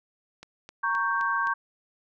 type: click train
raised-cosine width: 0.2 ms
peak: -26 dBFS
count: 5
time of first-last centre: 0.43-1.472 s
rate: 3.84 Hz
type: chord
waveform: sine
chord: G diminished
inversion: first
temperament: equal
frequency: 932.3 / 1108.7 / 1568 Hz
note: Bb5 / Db6 / G6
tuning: 0 / 0 / 0 cents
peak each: -31 / -27 / -27 dBFS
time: 0.83-1.54 s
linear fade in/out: 10 ms
effects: none